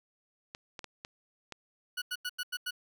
clicks, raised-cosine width 0.2 ms, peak -24 dBFS, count 5, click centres 0.549 / 0.792 / 0.843 / 1.049 / 1.523 s
20% pulse tone bursts, 1469 Hz, F#6, 13 cents flat, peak -28 dBFS, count 6, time 1.97-2.709 s, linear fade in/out 10 ms, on 49 ms, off 89 ms
effects none

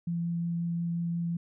sine tone with vibrato, 170 Hz, F3, 46 cents flat, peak -28 dBFS, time 0.07-1.37 s, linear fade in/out 5 ms, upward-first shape triangle, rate 5.6 Hz, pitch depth 8 cents each way, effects none

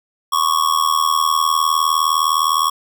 square tone with amplitude modulation, 1108.7 Hz, C#6, in tune, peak -11 dBFS, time 0.32-2.7 s, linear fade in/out 10 ms, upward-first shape sine, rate 79.7 Hz, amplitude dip 85%, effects none

